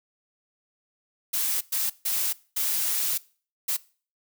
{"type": "noise bursts at uneven times", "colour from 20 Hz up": "blue", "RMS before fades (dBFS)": -26, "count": 5, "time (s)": [[1.33, 1.61], [1.72, 1.9], [2.05, 2.33], [2.56, 3.18], [3.68, 3.77]], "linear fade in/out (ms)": 10, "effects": ["noise-tail reverb RT60 0.4 s tail -21 dB re dry"]}